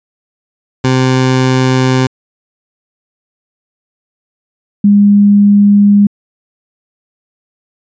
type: tone pair in turn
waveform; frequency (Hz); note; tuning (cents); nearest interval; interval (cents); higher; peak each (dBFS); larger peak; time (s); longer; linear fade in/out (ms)
20% pulse / sine; 129.6 / 203.5; C3 / G#3; -16 / -35; minor sixth; 781; second; -3; neither; 0.84-2.07 / 4.84-6.07; neither; 5
effects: resampled to 16000 Hz